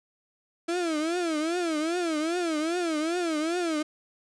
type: tone with vibrato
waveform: 35% pulse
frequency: 329.2 Hz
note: E4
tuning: 2 cents flat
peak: -24 dBFS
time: 0.68-3.83 s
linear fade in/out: 10 ms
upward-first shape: triangle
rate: 2.5 Hz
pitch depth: 180 cents each way
effects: resampled to 22050 Hz